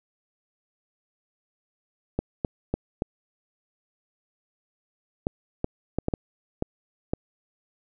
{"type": "clicks", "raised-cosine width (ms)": 2, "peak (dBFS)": -11, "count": 11, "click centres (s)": [2.19, 2.448, 2.74, 3.021, 5.269, 5.644, 5.986, 6.084, 6.138, 6.624, 7.135], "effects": []}